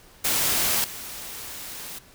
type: noise with level steps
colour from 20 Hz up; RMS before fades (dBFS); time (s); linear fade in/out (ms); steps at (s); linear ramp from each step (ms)
white; -23 / -37; 0.24-1.99; 10; 0.84; 2
effects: pink hiss -52 dBFS RMS until 2.14 s